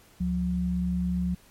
sine tone pair together, 71.1 / 179.36 Hz, C#2 / F3, +45 / +46 cents, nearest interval octave + major third, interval 1601 cents, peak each -31 / -25 dBFS, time 0.2-1.35 s, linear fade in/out 10 ms, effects pink hiss -57 dBFS RMS until 1.5 s + MP3 64 kbps

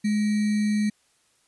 sine tone with sample-and-hold, 210.2 Hz, G#3, 21 cents sharp, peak -20 dBFS, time 0.04-0.9 s, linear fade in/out 10 ms, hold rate 2100 Hz, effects white hiss -65 dBFS RMS until 1.47 s + resampled to 24000 Hz

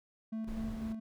triangle tone with tremolo, 221.4 Hz, A3, 11 cents sharp, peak -33 dBFS, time 0.32-1 s, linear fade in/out 10 ms, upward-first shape square, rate 4 Hz, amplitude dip 40%
brown noise, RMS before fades -43 dBFS, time 0.47-0.93 s, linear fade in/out 10 ms
effects none

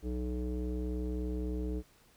square tone with low-pass filter, 61.74 Hz, B1, in tune, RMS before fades -35 dBFS, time 0.02-1.83 s, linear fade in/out 50 ms, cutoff 380 Hz, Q 5.9, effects pink hiss -64 dBFS RMS until 2.16 s

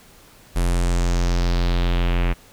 square tone with low-pass filter sweep, 43.65 Hz, F1, in tune, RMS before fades -19 dBFS, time 0.55-2.34 s, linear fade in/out 20 ms, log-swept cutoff 11000 to 2400 Hz, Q 2.4, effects pink hiss -49 dBFS RMS until 2.52 s

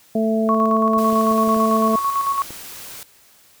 harmonic tone, 221 Hz, A3, 8 cents sharp, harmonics 1 / 2 / 3, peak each -18 / -23 / -22 dBFS, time 0.15-1.96 s, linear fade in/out 5 ms
sine tone with tremolo, 1108.7 Hz, C#6, in tune, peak -16 dBFS, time 0.49-2.42 s, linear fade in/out 0 ms, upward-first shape square, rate 9 Hz, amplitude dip 45%
clicks, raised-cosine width 2 ms, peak -23 dBFS, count 7, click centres 0.973 / 1.128 / 1.313 / 1.477 / 1.566 / 1.953 / 2.506 s
white noise, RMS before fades -36 dBFS, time 0.98-3.03 s, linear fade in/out 0 ms
effects white hiss -52 dBFS RMS until 3.6 s

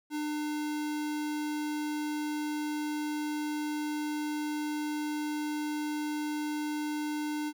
square tone, 300 Hz, D4, 37 cents sharp, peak -32 dBFS, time 0.1-7.53 s, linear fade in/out 50 ms, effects none

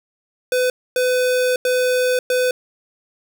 square tone bursts at uneven times, 503 Hz, B4, 32 cents sharp, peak -16 dBFS, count 4, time 0.52-0.7 / 0.96-1.56 / 1.65-2.19 / 2.3-2.51 s, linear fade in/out 2 ms, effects none

